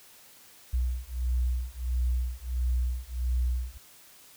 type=beating tone pair; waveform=sine; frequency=61 / 62.5 Hz; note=B1 / B1; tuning=-21 / +21 cents; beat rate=1.5 Hz; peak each=-29 dBFS; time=0.73-3.78 s; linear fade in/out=10 ms; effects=white hiss -54 dBFS RMS until 4.36 s